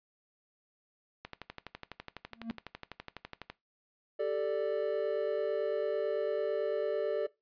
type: click train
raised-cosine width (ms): 0.3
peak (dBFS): -25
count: 28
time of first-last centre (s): 1.25-3.5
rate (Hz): 12
type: tone with exponential growth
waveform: triangle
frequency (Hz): 228.4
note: A#3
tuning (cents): -35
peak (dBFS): -29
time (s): 2.31-2.51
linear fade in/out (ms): 0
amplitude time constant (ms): 42
type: chord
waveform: triangle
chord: G suspended second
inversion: none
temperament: just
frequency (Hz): 392 / 441 / 588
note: G4 / A4 / D5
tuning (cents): 0 / +4 / +2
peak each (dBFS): -35 / -31 / -31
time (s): 4.19-7.27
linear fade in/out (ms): 10
effects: noise-tail reverb RT60 0.2 s tail -19 dB re dry + resampled to 11025 Hz